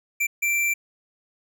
square tone bursts at uneven times, 2349 Hz, D7, in tune, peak -21 dBFS, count 2, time 0.2-0.27 / 0.42-0.74 s, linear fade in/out 10 ms, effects none

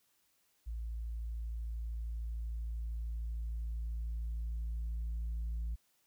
sine tone with level ramp, 56.5 Hz, A1, 47 cents sharp, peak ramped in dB -36 to -32 dBFS, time 0.66-5.76 s, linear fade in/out 20 ms, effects tanh soft clip ceiling -33 dBFS + white hiss -74 dBFS RMS until 6.06 s

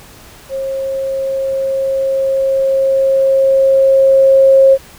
sine tone with level ramp, 538 Hz, C5, 48 cents sharp, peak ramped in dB -17 to -3 dBFS, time 0.49-4.78 s, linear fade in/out 50 ms, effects pink hiss -39 dBFS RMS until 4.98 s

